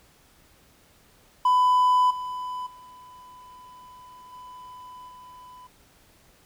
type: tone with level steps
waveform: triangle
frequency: 1000 Hz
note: B5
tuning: 21 cents sharp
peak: -14 / -28 / -43 / -39 / -42 dBFS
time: 1.45-5.67 s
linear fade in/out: 5 ms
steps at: 2.1 / 2.66 / 4.32 / 5.08 s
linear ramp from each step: 10 ms
effects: tanh soft clip ceiling -10 dBFS + pink hiss -58 dBFS RMS until 6.45 s